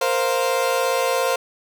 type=chord; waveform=30% pulse; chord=Bb suspended second; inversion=none; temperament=equal; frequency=466.2 / 523.3 / 698.5 Hz; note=Bb4 / C5 / F5; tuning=0 / 0 / 0 cents; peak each=-22 / -18 / -23 dBFS; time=0.01-1.36 s; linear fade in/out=5 ms; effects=none